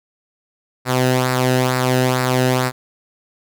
sawtooth tone with flanger, 127.6 Hz, C3, 43 cents flat, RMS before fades -17 dBFS, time 0.85-2.72 s, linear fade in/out 50 ms, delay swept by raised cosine 0.31 to 0.91 ms, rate 2.2 Hz, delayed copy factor -0.6, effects none

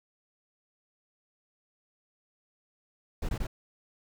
brown noise bursts, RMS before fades -31 dBFS, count 3, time 3.22-3.469 s, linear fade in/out 5 ms, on 69 ms, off 21 ms, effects none

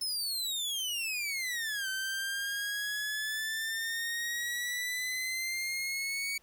sawtooth exponential two-way sweep, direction down then up, 5280 to 1537 to 2251 Hz, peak -29 dBFS, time 0.01-6.38 s, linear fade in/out 5 ms, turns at 1.88 s, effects pink hiss -66 dBFS RMS until 6.42 s

